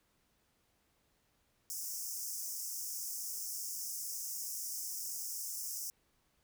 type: high-pass noise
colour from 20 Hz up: pink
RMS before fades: -41 dBFS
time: 1.7-5.9 s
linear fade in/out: 0 ms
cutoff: 5200 Hz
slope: 96 dB/octave
effects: pink hiss -75 dBFS RMS until 6.43 s